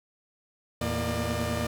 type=tone cluster; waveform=sawtooth; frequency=81.8 / 113.2 / 235.4 / 600 Hz; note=E2 / A2 / A#3 / D5; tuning=-13 / +50 / +17 / +37 cents; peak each=-29 dBFS; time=0.81-1.67 s; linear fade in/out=5 ms; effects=none